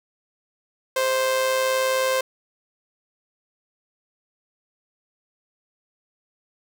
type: tone with amplitude modulation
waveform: sawtooth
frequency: 523 Hz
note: C5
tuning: 1 cent flat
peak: -14 dBFS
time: 0.96-2.21 s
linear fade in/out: 5 ms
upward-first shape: sine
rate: 119 Hz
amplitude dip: 40%
effects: none